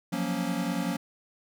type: chord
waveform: square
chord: Gb major seventh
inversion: third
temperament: equal with one note detuned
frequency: 174.61 / 185 / 233.1 / 278.3 Hz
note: F3 / Gb3 / Bb3 / Db4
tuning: 0 / 0 / 0 / +7 cents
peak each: -34 dBFS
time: 0.12-0.97 s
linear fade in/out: 10 ms
effects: none